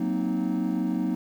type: chord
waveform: triangle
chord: C half-diminished seventh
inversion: second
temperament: equal with one note detuned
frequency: 185 / 233.1 / 258.8 / 311.1 Hz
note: Gb3 / Bb3 / C4 / Eb4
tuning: 0 / 0 / -19 / 0 cents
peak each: -27 dBFS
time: 0-1.15 s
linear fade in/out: 5 ms
effects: tanh soft clip ceiling -15 dBFS + 9-bit